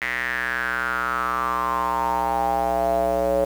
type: tone with band-pass filter sweep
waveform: square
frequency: 61.7 Hz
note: B1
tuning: 1 cent flat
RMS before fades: -23 dBFS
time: 0.01-3.45 s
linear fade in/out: 10 ms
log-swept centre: 2000 to 560 Hz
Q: 6.8
effects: 7-bit